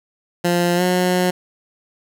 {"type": "tone with pitch glide", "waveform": "15% pulse", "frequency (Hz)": [174.61, 181.08], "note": ["F3", "F#3"], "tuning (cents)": [0, -37], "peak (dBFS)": -9, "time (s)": [0.44, 1.31], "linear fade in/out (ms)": 10, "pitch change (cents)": 63, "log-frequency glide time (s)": [0.76, 0.82], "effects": []}